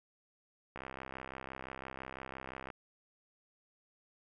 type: click train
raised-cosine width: 0.5 ms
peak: -28 dBFS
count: 129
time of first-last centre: 0.76-2.702 s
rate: 65.9 Hz
effects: none